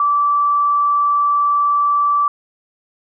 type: tone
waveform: sine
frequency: 1161 Hz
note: D6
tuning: 20 cents flat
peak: -12 dBFS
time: 0-2.28 s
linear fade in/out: 2 ms
effects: none